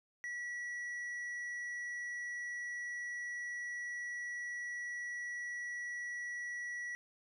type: tone with tanh clipping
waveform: triangle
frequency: 1938 Hz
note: B6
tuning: 33 cents flat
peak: -40 dBFS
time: 0.24-6.95 s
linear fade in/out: 0 ms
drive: 9 dB
effects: none